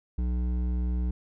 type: tone with hard clipping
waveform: sine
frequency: 61 Hz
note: B1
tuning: 21 cents flat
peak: -27 dBFS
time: 0.18-1.11 s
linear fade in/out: 5 ms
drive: 10 dB
effects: none